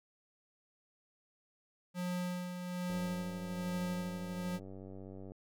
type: tone with tremolo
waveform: square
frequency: 179.2 Hz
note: F3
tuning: 45 cents sharp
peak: -35 dBFS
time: 1.94-4.6 s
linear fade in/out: 50 ms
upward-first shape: sine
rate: 1.2 Hz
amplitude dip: 50%
type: click train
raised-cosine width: 2 ms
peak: -36 dBFS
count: 233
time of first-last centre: 2.9-5.319 s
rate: 95.9 Hz
effects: none